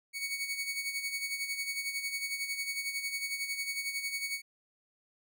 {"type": "tone with tremolo", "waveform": "sawtooth", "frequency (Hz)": 2231, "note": "C#7", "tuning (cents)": 11, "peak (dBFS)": -28, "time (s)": [0.13, 4.42], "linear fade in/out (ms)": 50, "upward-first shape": "sine", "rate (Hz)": 11, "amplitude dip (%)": 60, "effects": []}